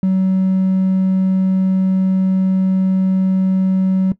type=tone; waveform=triangle; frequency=188.7 Hz; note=F#3; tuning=34 cents sharp; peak=-9 dBFS; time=0.03-4.12 s; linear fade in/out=2 ms; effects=noise-tail reverb RT60 0.1 s tail -18 dB re dry + tanh soft clip ceiling -6 dBFS